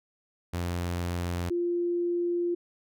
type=tone pair in turn; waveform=sawtooth / sine; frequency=87.4 / 347.8 Hz; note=F2 / F4; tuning=+2 / -7 cents; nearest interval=2 octaves; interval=2391 cents; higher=second; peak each=-25 dBFS; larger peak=neither; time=0.53-1.5 / 1.5-2.55 s; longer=second; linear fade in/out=10 ms; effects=none